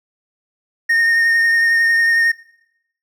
triangle tone with vibrato, 1840 Hz, A#6, 23 cents flat, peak -10 dBFS, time 0.89-2.32 s, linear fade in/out 10 ms, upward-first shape triangle, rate 11 Hz, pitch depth 20 cents each way, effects noise-tail reverb RT60 0.8 s tail -21 dB re dry

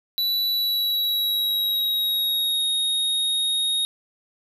square tone with pitch glide, 3951 to 3740 Hz, B7 to A#7, 0 to +5 cents, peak -21 dBFS, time 0.18-3.85 s, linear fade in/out 0 ms, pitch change -95 cents, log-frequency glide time 0.48-2.67 s, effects none

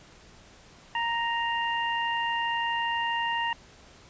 harmonic tone, 932.3 Hz, A#5, in tune, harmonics 1 / 2 / 3, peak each -28 / -31 / -33 dBFS, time 0.95-3.53 s, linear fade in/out 2 ms, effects pink hiss -53 dBFS RMS until 4.09 s + resampled to 16000 Hz

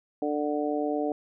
harmonic tone, 148.2 Hz, D3, 16 cents sharp, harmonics 2 / 3 / 4 / 5, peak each -29 / -31 / -32 / -33 dBFS, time 0.22-1.12 s, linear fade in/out 2 ms, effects none

